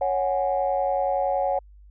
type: chord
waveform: sine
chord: C# suspended fourth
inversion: none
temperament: equal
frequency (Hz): 554.4 / 740 / 830.6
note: C#5 / F#5 / G#5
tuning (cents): 0 / 0 / 0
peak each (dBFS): -24 / -24 / -28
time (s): 0.01-1.59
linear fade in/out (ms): 5
effects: tanh soft clip ceiling -12 dBFS + added 50 Hz sine -46 dBFS peak until 1.9 s